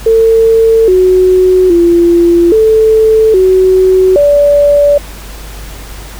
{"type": "tone with pitch steps", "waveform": "sine", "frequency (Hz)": [450.1, 369.7, 343.1, 439.9, 374.1, 578], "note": ["A4", "F#4", "F4", "A4", "F#4", "D5"], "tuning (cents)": [39, -1, -31, 0, 19, -28], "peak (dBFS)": -3, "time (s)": [0.06, 4.98], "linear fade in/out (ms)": 5, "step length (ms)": 820, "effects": ["added 50 Hz sine -25 dBFS peak until 6.19 s", "pink hiss -30 dBFS RMS until 6.19 s"]}